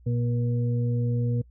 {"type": "harmonic tone", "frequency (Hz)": 119.8, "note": "A#2", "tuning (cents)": 48, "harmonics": [1, 2, 4], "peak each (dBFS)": [-23, -32, -35], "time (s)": [0.06, 1.42], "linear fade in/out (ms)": 10, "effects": ["noise-tail reverb RT60 0.1 s tail -25 dB re dry", "added 60 Hz sine -50 dBFS peak until 1.5 s"]}